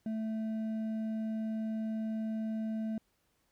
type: tone with hard clipping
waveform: triangle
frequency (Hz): 220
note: A3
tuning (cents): 0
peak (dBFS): -34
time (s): 0.06-2.98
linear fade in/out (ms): 2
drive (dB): 8
effects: pink hiss -75 dBFS RMS until 3.51 s